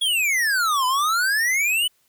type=exponential two-way sweep; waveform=square; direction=down then up; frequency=3390 to 993 to 3035 Hz; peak=-19 dBFS; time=0.01-1.88 s; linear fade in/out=10 ms; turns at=0.86 s; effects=white hiss -64 dBFS RMS until 2.08 s